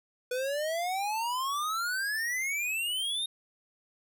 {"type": "exponential sweep", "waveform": "square", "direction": "up", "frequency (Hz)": [490, 3729], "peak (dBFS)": -30, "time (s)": [0.31, 3.26], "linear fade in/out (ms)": 5, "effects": []}